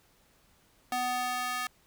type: tone with high-pass filter sweep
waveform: square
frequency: 248.9 Hz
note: B3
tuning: 14 cents sharp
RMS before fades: -32 dBFS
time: 0.92-1.67 s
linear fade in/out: 2 ms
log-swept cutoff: 610 to 1300 Hz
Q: 1.5
effects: pink hiss -65 dBFS RMS until 1.86 s